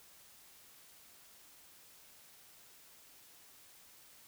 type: silence
effects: white hiss -60 dBFS RMS until 4.27 s